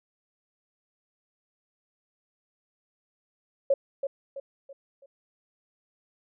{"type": "tone with echo", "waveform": "sine", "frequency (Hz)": 550, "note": "C#5", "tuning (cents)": -14, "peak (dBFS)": -18, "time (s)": [3.7, 3.74], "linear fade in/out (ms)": 5, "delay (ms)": 330, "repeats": 4, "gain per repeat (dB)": -8, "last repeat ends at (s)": 5.06, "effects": []}